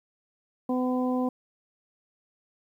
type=harmonic tone; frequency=252.7 Hz; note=B3; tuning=40 cents sharp; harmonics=1 / 2 / 3 / 4; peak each=-25 / -31 / -35 / -37 dBFS; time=0.69-1.29 s; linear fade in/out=5 ms; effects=10-bit